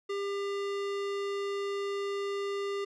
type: tone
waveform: square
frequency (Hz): 400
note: G4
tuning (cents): +35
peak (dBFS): -32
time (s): 0.09-2.85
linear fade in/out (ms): 10
effects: low-pass 5000 Hz 12 dB/octave